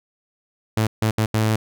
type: tone bursts at uneven times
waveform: sawtooth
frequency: 109.4 Hz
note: A2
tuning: 9 cents flat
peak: -13 dBFS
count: 4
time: 0.77-0.87 / 1.02-1.11 / 1.18-1.26 / 1.34-1.56 s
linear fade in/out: 5 ms
effects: none